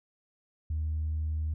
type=tone; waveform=sine; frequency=77.78 Hz; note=D#2; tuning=in tune; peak=-27 dBFS; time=0.7-1.54 s; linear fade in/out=5 ms; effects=tanh soft clip ceiling -25 dBFS